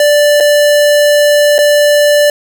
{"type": "tone with dropouts", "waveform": "square", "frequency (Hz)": 587.3, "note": "D5", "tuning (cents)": 0, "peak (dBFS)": -6, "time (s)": [0, 2.3], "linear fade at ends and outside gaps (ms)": 2, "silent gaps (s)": [[0.402, 0.406], [1.582, 1.588]], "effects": []}